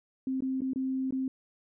sine tone with dropouts, 262.8 Hz, C4, 8 cents sharp, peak -28 dBFS, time 0.27-1.28 s, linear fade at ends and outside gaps 2 ms, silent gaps 0.406-0.422 / 0.607-0.618 / 0.734-0.759 / 1.108-1.124 s, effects none

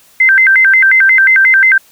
sine tone with vibrato, 1800 Hz, A6, 39 cents sharp, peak -4 dBFS, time 0.2-1.78 s, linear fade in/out 5 ms, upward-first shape square, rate 5.6 Hz, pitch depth 240 cents each way, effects white hiss -46 dBFS RMS until 1.91 s

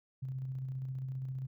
sine tone with tremolo, 131.4 Hz, C3, 8 cents sharp, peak -35 dBFS, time 0.22-1.47 s, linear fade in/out 10 ms, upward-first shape square, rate 15 Hz, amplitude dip 25%, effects none

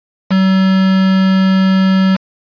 triangle tone with quantisation, 190 Hz, F#3, 46 cents sharp, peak -6 dBFS, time 0.3-2.17 s, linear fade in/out 20 ms, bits 3, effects resampled to 11025 Hz

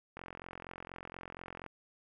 click train, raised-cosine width 0.5 ms, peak -29 dBFS, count 67, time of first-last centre 0.17-1.663 s, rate 44.2 Hz, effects none

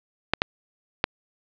clicks, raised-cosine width 0.3 ms, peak -3 dBFS, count 3, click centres 0.336 / 0.419 / 1.041 s, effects resampled to 11025 Hz + 7-bit

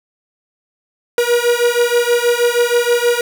45% pulse beating tone pair, 476.1 / 482.4 Hz, A#4 / B4, +37 / -41 cents, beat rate 6.3 Hz, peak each -15 dBFS, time 1.18-3.21 s, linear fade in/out 2 ms, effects none

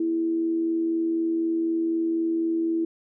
sine tone with amplitude modulation, 329.6 Hz, E4, in tune, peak -20 dBFS, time 0-2.85 s, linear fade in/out 5 ms, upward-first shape sine, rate 84 Hz, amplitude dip 35%, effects none

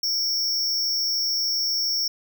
square tone with amplitude modulation, 5470 Hz, F8, 37 cents flat, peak -19 dBFS, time 0.03-2.08 s, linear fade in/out 5 ms, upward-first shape sine, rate 253 Hz, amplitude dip 70%, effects none

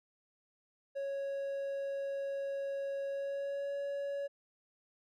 triangle tone with pitch glide, 553 to 562.3 Hz, C#5 to C#5, -4 to +25 cents, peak -33 dBFS, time 0.95-4.28 s, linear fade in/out 20 ms, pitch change +29 cents, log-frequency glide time 3.08-3.74 s, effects none

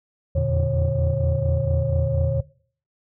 sine tone cluster, 80.8 / 85.1 / 116.8 / 144.7 / 544 Hz, E2 / F2 / A#2 / D3 / C#5, -34 / -44 / +4 / -25 / -33 cents, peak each -24 dBFS, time 0.35-2.41 s, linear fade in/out 10 ms, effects noise-tail reverb RT60 0.5 s tail -21 dB re dry + tanh soft clip ceiling -11 dBFS

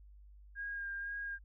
sine tone with vibrato, 1619 Hz, G#6, 45 cents flat, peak -38 dBFS, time 0.55-1.39 s, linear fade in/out 50 ms, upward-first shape sine, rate 2 Hz, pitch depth 20 cents each way, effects added 50 Hz sine -54 dBFS peak until 1.44 s

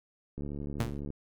click train, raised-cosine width 3 ms, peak -26 dBFS, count 53, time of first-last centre 0.38-1.103 s, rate 71.9 Hz
sawtooth tone with exponential decay, 116.54 Hz, A#2, in tune, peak -21 dBFS, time 0.8-0.99 s, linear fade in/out 0 ms, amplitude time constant 40 ms
effects MP3 96 kbps

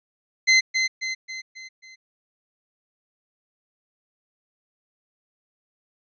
sawtooth tone with echo, 2061 Hz, C7, 27 cents flat, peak -10 dBFS, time 0.47-0.61 s, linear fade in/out 20 ms, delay 270 ms, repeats 5, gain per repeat -6 dB, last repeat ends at 1.96 s, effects resampled to 16000 Hz

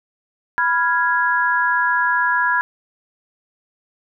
sine chord, F diminished, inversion second, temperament equal, 987.8 / 1396.9 / 1661.2 Hz, Cb6 / F6 / Ab6, 0 / 0 / 0 cents, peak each -19 / -22 / -18 dBFS, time 0.58-2.61 s, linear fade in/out 0 ms, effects none

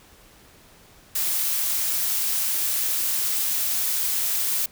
blue noise, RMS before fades -24 dBFS, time 1.15-4.66 s, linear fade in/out 5 ms, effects pink hiss -52 dBFS RMS until 4.71 s

